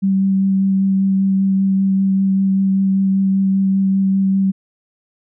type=tone with vibrato; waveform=sine; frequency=193.2 Hz; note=G3; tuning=25 cents flat; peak=-12 dBFS; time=0.02-4.52 s; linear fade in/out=20 ms; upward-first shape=sine; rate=5.1 Hz; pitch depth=11 cents each way; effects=none